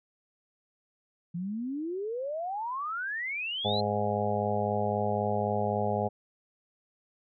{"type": "exponential sweep", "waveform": "sine", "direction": "up", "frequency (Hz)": [166.2, 4194], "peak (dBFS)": -31, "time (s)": [1.34, 3.81], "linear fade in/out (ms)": 10}
{"type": "harmonic tone", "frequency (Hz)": 103.83, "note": "G#2", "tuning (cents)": 0, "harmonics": [1, 2, 4, 5, 6, 7, 8], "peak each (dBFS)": [-34, -34, -34, -34, -34, -34, -34], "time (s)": [3.64, 6.09], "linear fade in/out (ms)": 20}
{"effects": []}